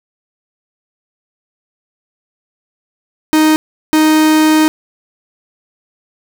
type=tone bursts at uneven times; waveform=45% pulse; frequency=311.1 Hz; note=D#4; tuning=in tune; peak=-7 dBFS; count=2; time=3.33-3.56 / 3.93-4.68 s; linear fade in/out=0 ms; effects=none